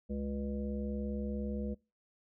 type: harmonic tone with a mistuned harmonic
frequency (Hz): 69.9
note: C#2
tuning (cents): +15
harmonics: 1 / 3 / 5 / 7 / 9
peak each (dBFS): -39 / -36 / -47 / -43 / -50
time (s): 0.09-1.75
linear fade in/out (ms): 20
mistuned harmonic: 9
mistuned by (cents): -68
effects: noise-tail reverb RT60 0.3 s tail -24 dB re dry